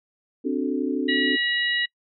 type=chord; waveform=sine; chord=D dominant seventh; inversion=third; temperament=equal with one note detuned; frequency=261.6 / 293.7 / 370 / 438.2 Hz; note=C4 / D4 / F#4 / A4; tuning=0 / 0 / 0 / -7 cents; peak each=-26 / -26 / -30 / -31 dBFS; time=0.44-1.37 s; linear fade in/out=20 ms
type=harmonic tone; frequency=963 Hz; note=B5; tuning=44 cents flat; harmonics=2 / 3 / 4; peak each=-23 / -27 / -29 dBFS; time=1.08-1.86 s; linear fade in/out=10 ms
effects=noise-tail reverb RT60 0.1 s tail -26 dB re dry